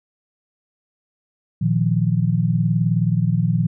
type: chord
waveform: sine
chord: Bb suspended fourth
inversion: none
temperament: equal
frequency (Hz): 116.54 / 155.56 / 174.61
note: Bb2 / Eb3 / F3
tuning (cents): 0 / 0 / 0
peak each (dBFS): -20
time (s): 1.61-3.67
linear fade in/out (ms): 10
effects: none